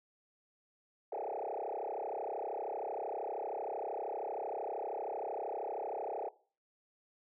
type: tone with frequency modulation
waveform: sine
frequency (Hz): 624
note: D#5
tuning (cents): +5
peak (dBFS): -35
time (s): 1.12-6.29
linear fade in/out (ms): 5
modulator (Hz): 32.9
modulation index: 6.8
effects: noise-tail reverb RT60 0.4 s tail -19 dB re dry + tanh soft clip ceiling -32 dBFS